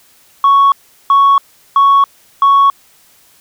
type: tone bursts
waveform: sine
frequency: 1111 Hz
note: C#6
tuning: 4 cents sharp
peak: -3 dBFS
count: 4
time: 0.44-2.7 s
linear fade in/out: 2 ms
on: 280 ms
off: 380 ms
effects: tanh soft clip ceiling -3 dBFS + white hiss -48 dBFS RMS until 3.4 s